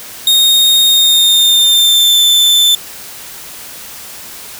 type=tone with pitch glide; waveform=40% pulse; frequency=3708 to 3534 Hz; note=A#7 to A7; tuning=-10 to +7 cents; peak=-5 dBFS; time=0.27-2.75 s; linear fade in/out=2 ms; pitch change=-83 cents; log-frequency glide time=0.86-2.2 s; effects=white hiss -30 dBFS RMS until 4.59 s